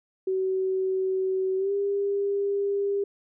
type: tone with pitch glide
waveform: sine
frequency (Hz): 378.1 to 400.6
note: F#4 to G4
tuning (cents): +38 to +38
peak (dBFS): -23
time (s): 0.27-3.04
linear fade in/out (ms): 5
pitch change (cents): +100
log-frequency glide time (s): 1.57-1.72
effects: none